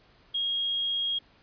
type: tone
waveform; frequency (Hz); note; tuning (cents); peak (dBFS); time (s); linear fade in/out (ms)
sine; 3268; G#7; -29; -26; 0.34-1.19; 10
effects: pink hiss -60 dBFS RMS until 1.42 s + resampled to 11025 Hz